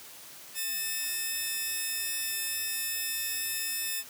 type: tone pair together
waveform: 5% pulse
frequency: 1800.3 / 2583 Hz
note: A6 / E7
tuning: +39 / -36 cents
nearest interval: tritone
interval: 625 cents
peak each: -23 / -24 dBFS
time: 0.54-4.04 s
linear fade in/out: 50 ms
effects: white hiss -48 dBFS RMS until 4.09 s + high-pass 100 Hz 12 dB/octave

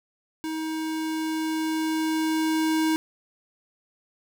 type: tone with level ramp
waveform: square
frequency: 316.9 Hz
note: D#4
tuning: 32 cents sharp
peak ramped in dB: -29 to -21 dBFS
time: 0.44-2.96 s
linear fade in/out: 0 ms
effects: none

